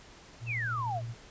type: tone with tremolo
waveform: sine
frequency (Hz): 116.5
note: A#2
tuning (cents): -1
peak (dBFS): -33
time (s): 0.4-1.15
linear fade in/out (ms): 50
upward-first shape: triangle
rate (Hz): 13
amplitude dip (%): 40
type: exponential sweep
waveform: sine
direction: down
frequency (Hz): 2763 to 610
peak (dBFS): -31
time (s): 0.46-1.02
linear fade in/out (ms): 50
effects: pink hiss -53 dBFS RMS until 1.3 s + resampled to 16000 Hz